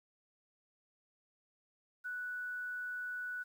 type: tone with quantisation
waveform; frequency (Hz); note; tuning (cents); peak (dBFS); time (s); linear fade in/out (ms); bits
sine; 1480; F#6; 0; -38; 2.04-3.44; 20; 11
effects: none